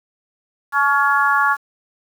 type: harmonic tone with a mistuned harmonic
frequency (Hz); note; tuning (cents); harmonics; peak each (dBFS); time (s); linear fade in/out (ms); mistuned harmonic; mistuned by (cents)
280.9; C#4; +23; 3 / 4 / 5 / 6; -21 / -17 / -18 / -20; 0.72-1.57; 50; 3; +27
effects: 7-bit